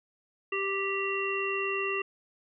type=harmonic tone; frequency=392 Hz; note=G4; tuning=in tune; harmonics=1 / 3 / 5 / 7; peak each=-32 / -35 / -37 / -32 dBFS; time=0.52-2.02 s; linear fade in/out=5 ms; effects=none